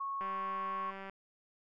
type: tone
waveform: sine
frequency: 1100 Hz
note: C#6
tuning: 14 cents flat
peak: -35 dBFS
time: 0-0.91 s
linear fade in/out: 10 ms
type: click train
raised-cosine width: 0.5 ms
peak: -31 dBFS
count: 173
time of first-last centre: 0.21-1.097 s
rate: 194 Hz
effects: none